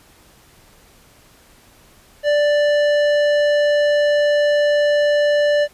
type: tone with tanh clipping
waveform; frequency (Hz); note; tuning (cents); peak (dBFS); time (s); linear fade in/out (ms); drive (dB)
triangle; 587.3; D5; 0; -15; 2.23-5.68; 50; 18
effects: pink hiss -50 dBFS RMS until 5.73 s + resampled to 32000 Hz